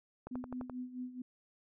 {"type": "click train", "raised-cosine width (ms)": 1, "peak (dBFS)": -29, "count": 6, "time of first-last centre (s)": [0.27, 0.697], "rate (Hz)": 11.7}
{"type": "tone with tremolo", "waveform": "sine", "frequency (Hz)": 251.1, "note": "B3", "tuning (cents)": 29, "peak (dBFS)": -37, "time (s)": [0.31, 1.22], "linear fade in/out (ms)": 5, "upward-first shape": "sine", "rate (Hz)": 4.6, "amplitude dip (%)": 75}
{"effects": []}